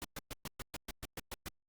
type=noise bursts; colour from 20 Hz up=pink; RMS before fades=-42 dBFS; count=11; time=0.02-1.484 s; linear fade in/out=0 ms; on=24 ms; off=120 ms; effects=Opus 48 kbps